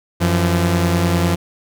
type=tone pair together; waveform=sawtooth; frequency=90.3 / 170.61 Hz; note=F#2 / F3; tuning=-42 / -40 cents; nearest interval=major seventh; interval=1102 cents; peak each=-13 dBFS; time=0.2-1.36 s; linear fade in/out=20 ms; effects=none